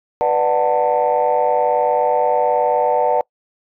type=chord; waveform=sine; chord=B minor seventh; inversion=none; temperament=just; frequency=493.9 / 592.7 / 740.8 / 889 Hz; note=B4 / D5 / F#5 / A5; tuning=0 / +16 / +2 / +18 cents; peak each=-18 dBFS; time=0.21-3.21 s; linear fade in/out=0 ms; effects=noise-tail reverb RT60 0.1 s tail -25 dB re dry + tanh soft clip ceiling -6 dBFS